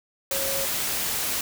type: tone in noise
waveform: sine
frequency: 546 Hz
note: C#5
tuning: 26 cents flat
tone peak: -30 dBFS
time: 0.31-0.65 s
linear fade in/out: 2 ms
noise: white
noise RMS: -27 dBFS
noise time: 0.31-1.41 s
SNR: -6 dB
effects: none